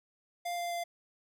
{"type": "tone with pitch steps", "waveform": "square", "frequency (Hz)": [698.5, 694.5, 690.5], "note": ["F5", "F5", "F5"], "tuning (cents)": [0, -10, -20], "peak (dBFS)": -34, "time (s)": [0.45, 0.84], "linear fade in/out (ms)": 10, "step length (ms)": 130, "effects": []}